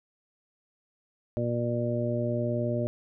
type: harmonic tone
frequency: 119.3 Hz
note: A#2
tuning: 41 cents sharp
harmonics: 1 / 2 / 3 / 4 / 5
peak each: -30 / -32 / -34 / -38 / -31 dBFS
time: 1.37-2.87 s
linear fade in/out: 0 ms
effects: none